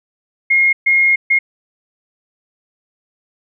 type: tone bursts at uneven times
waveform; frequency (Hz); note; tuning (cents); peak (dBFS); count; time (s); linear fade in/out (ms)
sine; 2145; C7; +42; -9; 3; 0.5-0.73 / 0.86-1.16 / 1.3-1.39; 10
effects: none